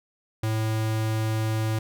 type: tone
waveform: square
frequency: 110 Hz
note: A2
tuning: in tune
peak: -24 dBFS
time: 0.43-1.79 s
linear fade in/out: 5 ms
effects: none